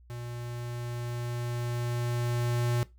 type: tone with level ramp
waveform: square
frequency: 120.2 Hz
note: B2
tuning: 46 cents flat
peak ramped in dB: -38 to -26 dBFS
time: 0.1-2.83 s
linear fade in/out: 0 ms
effects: noise-tail reverb RT60 0.2 s tail -18 dB re dry + added 60 Hz sine -53 dBFS peak until 2.98 s